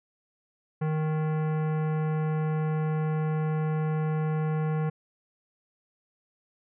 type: tone with hard clipping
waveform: sine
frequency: 155.56 Hz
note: D#3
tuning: in tune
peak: -27 dBFS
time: 0.81-4.9 s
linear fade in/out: 10 ms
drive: 17 dB
effects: resampled to 8000 Hz